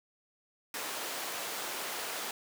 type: high-pass noise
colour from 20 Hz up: pink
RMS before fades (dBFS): -38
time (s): 0.74-2.31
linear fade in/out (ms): 2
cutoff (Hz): 510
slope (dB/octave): 12
effects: none